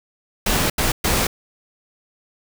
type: noise bursts at uneven times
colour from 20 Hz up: pink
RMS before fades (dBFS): -19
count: 3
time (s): 0.46-0.7 / 0.78-0.92 / 1.04-1.27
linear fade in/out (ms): 5
effects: none